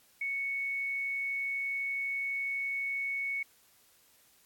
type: tone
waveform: sine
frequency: 2217 Hz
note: C#7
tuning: in tune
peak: -31 dBFS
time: 0.21-3.43 s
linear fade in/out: 5 ms
effects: white hiss -64 dBFS RMS until 4.45 s + AAC 64 kbps